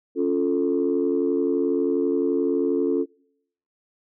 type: chord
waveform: sine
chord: Db augmented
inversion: none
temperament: equal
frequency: 277.2 / 349.2 / 440 Hz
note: Db4 / F4 / A4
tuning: 0 / 0 / 0 cents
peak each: -23 dBFS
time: 0.15-3.06 s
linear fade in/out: 50 ms
effects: noise-tail reverb RT60 0.7 s tail -25 dB re dry + tanh soft clip ceiling -12 dBFS